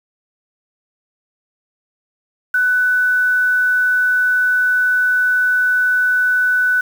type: tone with quantisation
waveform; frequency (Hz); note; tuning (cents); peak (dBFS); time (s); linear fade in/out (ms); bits
sine; 1494; F#6; +16; -12; 2.54-6.81; 5; 6
effects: none